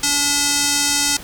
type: tone with band-pass filter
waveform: square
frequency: 286.8 Hz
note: D4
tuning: 41 cents flat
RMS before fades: -18 dBFS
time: 0.03-1.17 s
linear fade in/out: 5 ms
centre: 6700 Hz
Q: 1.4
effects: pink hiss -37 dBFS RMS until 1.23 s